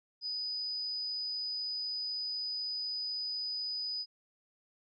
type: tone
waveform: sine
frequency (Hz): 4978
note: D#8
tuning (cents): 0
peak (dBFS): -34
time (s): 0.21-4.06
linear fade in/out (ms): 50
effects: none